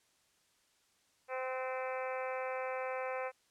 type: harmonic tone with a mistuned harmonic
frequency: 258.8 Hz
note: C4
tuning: 19 cents flat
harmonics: 2 / 3 / 4 / 5 / 6 / 7 / 8 / 9 / 10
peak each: -38 / -43 / -45 / -47 / -49 / -50 / -50 / -49 / -52 dBFS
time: 1.28-3.32 s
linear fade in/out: 50 ms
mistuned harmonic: 6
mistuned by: -25 cents
effects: white hiss -72 dBFS RMS until 3.5 s + low-pass 9000 Hz 12 dB/octave